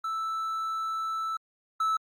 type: tone pair in turn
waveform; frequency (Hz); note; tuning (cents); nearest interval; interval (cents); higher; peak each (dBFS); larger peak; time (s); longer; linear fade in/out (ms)
triangle; 1318.5 / 1308.6; E6 / E6; 0 / -13; unison; 13; first; -27 / -22; second; 0.04-1.37 / 1.8-1.97; first; 5
effects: Opus 48 kbps